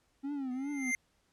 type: tone with vibrato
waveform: triangle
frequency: 270 Hz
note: C#4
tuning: 45 cents flat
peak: -32 dBFS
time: 0.23-0.92 s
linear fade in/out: 20 ms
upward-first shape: triangle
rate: 2.6 Hz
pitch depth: 150 cents each way
type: tone with exponential growth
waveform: square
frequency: 2093 Hz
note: C7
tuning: in tune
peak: -28 dBFS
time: 0.51-0.95 s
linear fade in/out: 1 ms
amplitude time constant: 95 ms
effects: pink hiss -73 dBFS RMS until 1.32 s + low-pass 10000 Hz 12 dB/octave